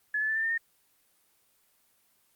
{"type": "tone with pitch steps", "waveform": "sine", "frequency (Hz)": [1709, 1733.9, 1759.1, 1784.7, 1810.6, 1837], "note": ["G#6", "A6", "A6", "A6", "A6", "A#6"], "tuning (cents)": [49, -26, -1, 24, 49, -26], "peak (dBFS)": -26, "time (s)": [0.14, 0.578], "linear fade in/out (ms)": 5, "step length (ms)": 73, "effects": ["white hiss -68 dBFS RMS until 2.35 s", "Opus 24 kbps"]}